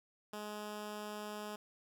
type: tone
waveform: 10% pulse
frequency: 210 Hz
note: G#3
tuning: 19 cents sharp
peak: -34 dBFS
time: 0.33-1.56 s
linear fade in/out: 5 ms
effects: none